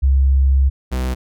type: tone pair in turn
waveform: sine / 45% pulse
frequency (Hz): 67.4 / 63.62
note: C#2 / C2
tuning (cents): -48 / -48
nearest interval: minor second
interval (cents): 100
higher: first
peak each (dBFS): -10 / -18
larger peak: first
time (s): 0.02-0.7 / 0.91-1.15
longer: first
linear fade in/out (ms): 20
effects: none